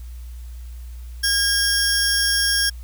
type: tone pair together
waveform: sawtooth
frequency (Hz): 1629 / 5479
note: G#6 / F8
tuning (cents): -34 / -34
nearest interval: octave + major sixth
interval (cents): 2100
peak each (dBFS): -17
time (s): 1.23-2.7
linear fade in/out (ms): 10
effects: added 60 Hz sine -32 dBFS peak until 2.83 s + white hiss -53 dBFS RMS until 2.83 s